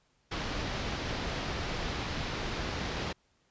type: low-pass noise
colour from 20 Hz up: pink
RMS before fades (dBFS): -35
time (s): 0.31-3.13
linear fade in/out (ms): 10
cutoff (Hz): 5200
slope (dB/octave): 24
effects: pink hiss -71 dBFS RMS until 3.5 s + resampled to 16000 Hz